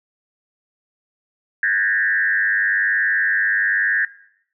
sine tone with frequency modulation, 1725 Hz, A6, 35 cents flat, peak -15 dBFS, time 1.63-4.05 s, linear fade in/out 2 ms, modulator 101 Hz, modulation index 1.5, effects noise-tail reverb RT60 0.7 s tail -18 dB re dry

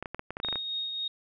clicks, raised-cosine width 0.5 ms, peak -20 dBFS, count 11, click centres 0.026 / 0.058 / 0.146 / 0.194 / 0.306 / 0.369 / 0.401 / 0.448 / 0.486 / 0.527 / 0.557 s
sine tone with tremolo, 3729 Hz, A#7, in tune, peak -29 dBFS, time 0.43-1.08 s, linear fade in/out 5 ms, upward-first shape triangle, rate 3.6 Hz, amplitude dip 40%
effects none

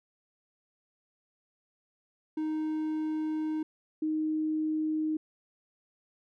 triangle / sine tone pair in turn, 311.1 / 311.1 Hz, D#4 / D#4, 0 / 0 cents, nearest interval unison, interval 0 cents, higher neither, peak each -27 / -27 dBFS, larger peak neither, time 2.37-3.63 / 4.02-5.17 s, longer first, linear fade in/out 5 ms, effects none

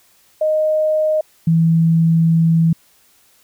sine tone pair in turn, 620 / 164.22 Hz, D#5 / E3, -6 / -6 cents, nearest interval octave + major seventh, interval 2300 cents, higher first, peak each -13 / -10 dBFS, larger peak second, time 0.41-1.21 / 1.47-2.73 s, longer second, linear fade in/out 5 ms, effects white hiss -54 dBFS RMS until 3.43 s

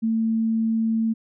sine tone, 224.2 Hz, A3, 33 cents sharp, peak -19 dBFS, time 0.02-1.14 s, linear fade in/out 20 ms, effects none

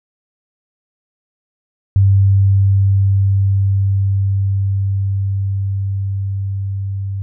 sine tone with level ramp, 98 Hz, G2, in tune, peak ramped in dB -7 to -19 dBFS, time 1.96-7.22 s, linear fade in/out 0 ms, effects none

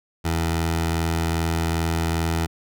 15% pulse tone with notch filter, 82.5 Hz, E2, 2 cents sharp, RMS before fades -23 dBFS, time 0.24-2.47 s, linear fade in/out 20 ms, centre 220 Hz, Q 1.8, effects none

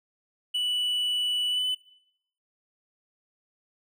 triangle tone with pitch glide, 2960 to 3005 Hz, F#7 to F#7, 0 to +26 cents, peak -23 dBFS, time 0.54-1.75 s, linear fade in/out 10 ms, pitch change +26 cents, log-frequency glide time 1.5-1.63 s, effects noise-tail reverb RT60 0.7 s tail -19 dB re dry

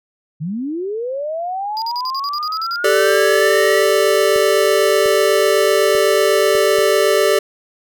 sine linear sweep, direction up, 141.2 to 1975.5 Hz, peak -20 dBFS, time 0.4-3.85 s, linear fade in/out 20 ms
triangle tone bursts, 4886 Hz, D#8, 32 cents flat, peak -22 dBFS, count 11, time 1.77-2.759 s, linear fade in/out 0 ms, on 49 ms, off 45 ms
square chord, G suspended second, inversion none, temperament equal, 392 / 440 / 587.3 Hz, G4 / A4 / D5, 0 / 0 / 0 cents, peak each -17 dBFS, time 2.84-7.39 s, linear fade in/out 5 ms
clicks, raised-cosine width 2 ms, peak -20 dBFS, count 5, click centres 4.361 / 5.059 / 5.951 / 6.552 / 6.786 s
effects none

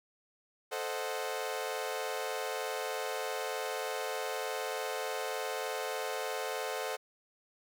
sawtooth chord, A diminished seventh, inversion none, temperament equal, 440 / 523.3 / 622.3 / 740 Hz, A4 / C5 / Eb5 / Gb5, 0 / 0 / 0 / 0 cents, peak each -35 / -35 / -38 / -37 dBFS, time 0.71-6.97 s, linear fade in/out 20 ms, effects none

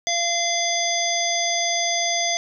harmonic tone with a mistuned harmonic, 687 Hz, F5, 29 cents flat, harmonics 1 / 3 / 5 / 7 / 9, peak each -25 / -27 / -27 / -28 / -25 dBFS, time 0.07-2.37 s, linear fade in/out 0 ms, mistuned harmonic 7, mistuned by +23 cents, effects none

